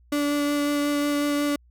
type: tone with vibrato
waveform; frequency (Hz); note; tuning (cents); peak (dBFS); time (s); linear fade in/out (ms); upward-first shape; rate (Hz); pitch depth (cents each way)
35% pulse; 290; D4; -22; -20; 0.12-1.56; 5; sine; 5.5; 9
effects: added 60 Hz sine -53 dBFS peak until 1.7 s